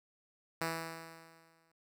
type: tone with exponential decay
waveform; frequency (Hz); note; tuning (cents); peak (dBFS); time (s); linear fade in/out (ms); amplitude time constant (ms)
5% pulse; 163.9; E3; -10; -21; 0.61-1.72; 5; 240
effects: none